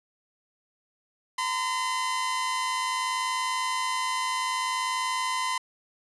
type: tone pair together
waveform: sawtooth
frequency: 921 / 1021.6 Hz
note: A#5 / C6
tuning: -21 / -42 cents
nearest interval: major second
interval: 179 cents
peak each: -31 / -23 dBFS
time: 1.38-5.58 s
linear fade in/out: 5 ms
effects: resampled to 24000 Hz